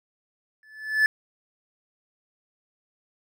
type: tone with exponential growth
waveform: triangle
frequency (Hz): 1737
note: A6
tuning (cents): -23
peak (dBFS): -12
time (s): 0.63-1.06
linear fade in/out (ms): 1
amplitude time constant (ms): 92
effects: none